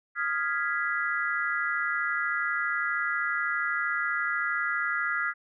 sine chord, F half-diminished seventh, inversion third, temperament equal, 1244.5 / 1396.9 / 1661.2 / 1975.5 Hz, Eb6 / F6 / Ab6 / Cb7, 0 / 0 / 0 / 0 cents, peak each -34 / -30 / -31 / -32 dBFS, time 0.15-5.34 s, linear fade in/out 50 ms, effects none

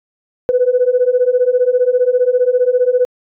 sine beating tone pair, 489.7 / 504.7 Hz, B4 / B4, -15 / +38 cents, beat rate 15 Hz, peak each -13 / -12 dBFS, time 0.49-3.05 s, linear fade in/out 0 ms, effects tanh soft clip ceiling -3 dBFS

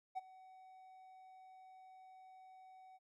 triangle tone with ADSR envelope, 752 Hz, F#5, 28 cents sharp, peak -34 dBFS, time 0.15-2.99 s, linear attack 27 ms, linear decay 21 ms, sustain -21 dB, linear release 34 ms, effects tanh soft clip ceiling -33 dBFS

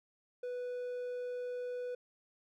triangle tone, 493.9 Hz, B4, in tune, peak -35 dBFS, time 0.43-1.95 s, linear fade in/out 5 ms, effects none

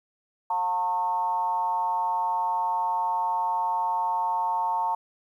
sine tone with frequency modulation, 900 Hz, A5, 39 cents sharp, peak -23 dBFS, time 0.5-4.95 s, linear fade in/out 5 ms, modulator 188 Hz, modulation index 0.61, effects 10-bit

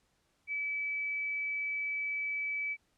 sine tone, 2298 Hz, D7, 38 cents flat, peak -32 dBFS, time 0.47-2.77 s, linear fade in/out 50 ms, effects pink hiss -74 dBFS RMS until 2.97 s + low-pass 10000 Hz 12 dB/octave

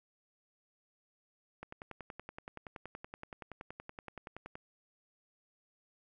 click train, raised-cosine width 0.5 ms, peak -29 dBFS, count 32, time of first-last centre 1.63-4.555 s, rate 10.6 Hz, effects none

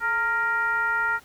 sine tone with frequency modulation, 1396.9 Hz, F6, in tune, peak -21 dBFS, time 0-1.2 s, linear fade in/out 50 ms, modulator 482 Hz, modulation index 0.84, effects pink hiss -53 dBFS RMS until 1.24 s

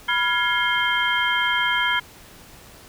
sine tone cluster, 985 / 1399 / 1674 / 2140 / 3159 Hz, B5 / F6 / G#6 / C7 / G7, -5 / +3 / +13 / +38 / +13 cents, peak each -25 dBFS, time 0.08-2 s, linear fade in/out 10 ms, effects pink hiss -46 dBFS RMS until 2.88 s

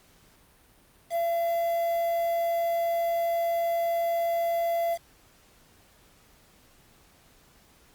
triangle tone with quantisation, 678 Hz, E5, 49 cents sharp, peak -22 dBFS, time 1.1-4.98 s, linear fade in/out 50 ms, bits 7, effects pink hiss -59 dBFS RMS until 7.94 s + Opus 48 kbps

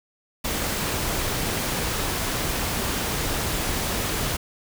pink noise, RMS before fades -26 dBFS, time 0.44-4.37 s, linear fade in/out 10 ms, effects none

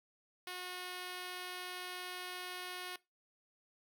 5% pulse tone, 362.7 Hz, F#4, 34 cents flat, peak -31 dBFS, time 0.47-2.96 s, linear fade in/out 2 ms, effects noise-tail reverb RT60 0.2 s tail -19 dB re dry

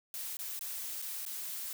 blue noise with dropouts, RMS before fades -40 dBFS, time 0.14-1.73 s, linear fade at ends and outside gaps 1 ms, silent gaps 0.369-0.39 / 0.592-0.61 / 1.018-1.023 / 1.252-1.263 s, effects none

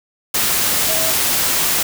sine tone in noise, 644 Hz, E5, 41 cents flat, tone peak -24 dBFS, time 0.88-1.11 s, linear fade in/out 5 ms, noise white, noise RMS -17 dBFS, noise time 0.34-1.83 s, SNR -10 dB, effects none

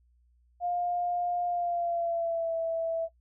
sine tone with pitch glide, 706 to 658.7 Hz, F5 to E5, +19 to -1 cents, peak -27 dBFS, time 0.6-3.09 s, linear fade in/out 50 ms, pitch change -120 cents, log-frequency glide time 1.46-2.55 s, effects noise-tail reverb RT60 0.1 s tail -23 dB re dry + added 60 Hz sine -62 dBFS peak until 3.2 s

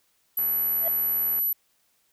sine tone, 11830 Hz, F#9, 1 cent flat, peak -22 dBFS, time 0.37-1.53 s, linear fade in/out 5 ms
click train, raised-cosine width 0.5 ms, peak -28 dBFS, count 83, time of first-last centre 0.39-1.389 s, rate 82.1 Hz
triangle tone with exponential growth, 659.3 Hz, E5, in tune, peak -23 dBFS, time 0.77-0.88 s, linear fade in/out 2 ms, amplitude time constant 22 ms
effects white hiss -68 dBFS RMS until 2.12 s

